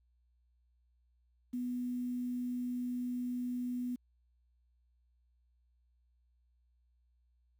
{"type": "tone with quantisation", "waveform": "sine", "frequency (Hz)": 246.9, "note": "B3", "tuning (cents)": 0, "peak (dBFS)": -34, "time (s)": [1.53, 3.96], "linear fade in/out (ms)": 10, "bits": 10, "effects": ["added 60 Hz sine -69 dBFS peak until 7.59 s"]}